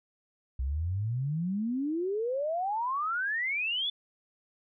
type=exponential sweep; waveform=sine; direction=up; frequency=61.7 to 3520 Hz; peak=-28 dBFS; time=0.59-3.9 s; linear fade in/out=5 ms; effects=none